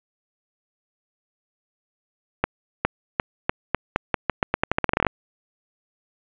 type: accelerating click train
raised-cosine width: 0.5 ms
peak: -3 dBFS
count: 21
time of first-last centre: 2.44-5.067 s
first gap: 410 ms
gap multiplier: 0.85
effects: resampled to 8000 Hz + 7-bit